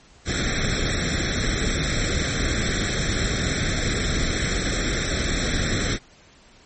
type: noise with comb filter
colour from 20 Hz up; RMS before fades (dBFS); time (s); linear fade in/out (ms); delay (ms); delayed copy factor
pink; -23; 0.25-5.99; 50; 0.53; +0.9
effects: pink hiss -52 dBFS RMS until 6.65 s + MP3 32 kbps